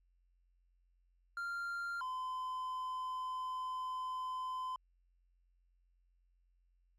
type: tone pair in turn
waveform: triangle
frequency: 1391 / 1022.6 Hz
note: F6 / C6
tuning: -7 / -40 cents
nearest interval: perfect fourth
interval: 533 cents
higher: first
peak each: -36 / -36 dBFS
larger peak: neither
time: 1.37-2.01 / 2.01-4.76 s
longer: second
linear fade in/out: 2 ms
effects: added 44 Hz sine -70 dBFS peak until 6.98 s